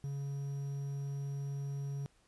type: tone with quantisation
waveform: triangle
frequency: 140 Hz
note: C#3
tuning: 18 cents sharp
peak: -34 dBFS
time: 0.04-2.06 s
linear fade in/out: 0 ms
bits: 10
effects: pink hiss -70 dBFS RMS until 2.27 s + resampled to 24000 Hz